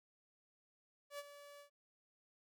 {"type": "tone with ADSR envelope", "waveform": "sawtooth", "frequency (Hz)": 575, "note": "D5", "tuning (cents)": -37, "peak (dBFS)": -39, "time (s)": [1.1, 1.7], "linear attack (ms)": 88, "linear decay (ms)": 36, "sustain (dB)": -12, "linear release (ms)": 100, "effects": []}